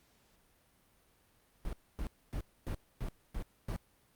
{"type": "noise bursts", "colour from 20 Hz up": "brown", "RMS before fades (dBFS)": -37, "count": 7, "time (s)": [1.65, 3.763], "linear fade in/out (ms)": 0, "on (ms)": 79, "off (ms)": 260, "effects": ["pink hiss -69 dBFS RMS until 4.15 s", "Opus 48 kbps"]}